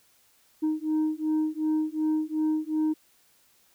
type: beating tone pair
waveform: sine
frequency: 309.4 / 312.1 Hz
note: D#4 / D#4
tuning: -10 / +5 cents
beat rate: 2.7 Hz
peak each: -25 dBFS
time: 0.62-2.94 s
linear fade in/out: 20 ms
effects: tanh soft clip ceiling -21 dBFS + white hiss -63 dBFS RMS until 3.74 s